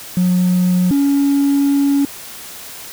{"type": "tone pair in turn", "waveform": "triangle", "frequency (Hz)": [180.7, 280.7], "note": ["F#3", "C#4"], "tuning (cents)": [-41, 22], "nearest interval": "minor sixth", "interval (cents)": 763, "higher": "second", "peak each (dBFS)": [-8, -8], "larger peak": "neither", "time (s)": [[0.17, 0.91], [0.91, 2.05]], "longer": "second", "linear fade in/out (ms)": 2, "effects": ["tanh soft clip ceiling -7 dBFS", "white hiss -33 dBFS RMS until 2.92 s"]}